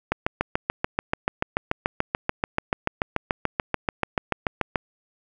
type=click train; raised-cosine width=0.5 ms; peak=-6 dBFS; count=33; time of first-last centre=0.12-4.758 s; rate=6.9 Hz; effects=none